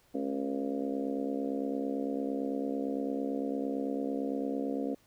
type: harmonic tone with a mistuned harmonic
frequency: 68.9 Hz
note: C#2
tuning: 10 cents flat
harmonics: 3 / 4 / 5 / 6 / 7 / 8 / 9 / 10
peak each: -40 / -33 / -46 / -41 / -38 / -42 / -51 / -45 dBFS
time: 0.14-4.95 s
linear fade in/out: 10 ms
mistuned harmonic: 3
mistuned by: +61 cents
effects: pink hiss -66 dBFS RMS until 5.06 s